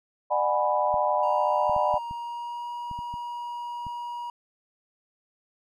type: chord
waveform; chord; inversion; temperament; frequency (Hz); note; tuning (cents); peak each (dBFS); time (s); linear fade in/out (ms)
sine; G# half-diminished seventh; second; equal with one note detuned; 601.1 / 740 / 830.6 / 987.8; D5 / F#5 / G#5 / B5; +40 / 0 / 0 / 0; -26 / -28 / -28 / -26; 0.3-1.99; 20
type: clicks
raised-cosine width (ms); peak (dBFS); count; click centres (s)
5; -29; 9; 0.942 / 1.696 / 1.764 / 1.941 / 2.111 / 2.913 / 2.99 / 3.14 / 3.867
type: tone with pitch glide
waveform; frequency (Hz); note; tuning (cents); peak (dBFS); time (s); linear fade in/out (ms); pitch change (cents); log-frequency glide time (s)
triangle; 932.3 to 957.4; A#5 to A#5; 0 to +46; -30; 1.23-4.3; 2; +46; 1.71-2.7
effects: none